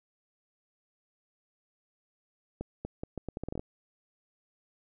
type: accelerating click train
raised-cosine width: 2 ms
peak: -22 dBFS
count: 12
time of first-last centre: 2.61-3.595 s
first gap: 240 ms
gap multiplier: 0.77
effects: none